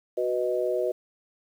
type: chord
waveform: sine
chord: B major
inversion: second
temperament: equal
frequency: 370 / 493.9 / 622.3 Hz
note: F#4 / B4 / D#5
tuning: 0 / 0 / 0 cents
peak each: -28 dBFS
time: 0.17-0.92 s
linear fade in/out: 10 ms
effects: 9-bit